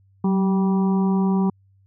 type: harmonic tone with a mistuned harmonic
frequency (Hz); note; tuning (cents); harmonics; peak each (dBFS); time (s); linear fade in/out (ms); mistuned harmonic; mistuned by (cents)
194.3; G3; -15; 1 / 2 / 4 / 5 / 6; -17 / -27 / -33 / -32 / -39; 0.24-1.5; 5; 1; -42
effects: added 97 Hz sine -54 dBFS peak until 1.86 s